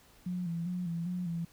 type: tone with vibrato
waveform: sine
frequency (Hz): 173.8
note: F3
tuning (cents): -8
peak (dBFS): -32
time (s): 0.26-1.45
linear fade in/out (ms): 5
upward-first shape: square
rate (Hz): 2.5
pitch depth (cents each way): 57
effects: pink hiss -61 dBFS RMS until 1.52 s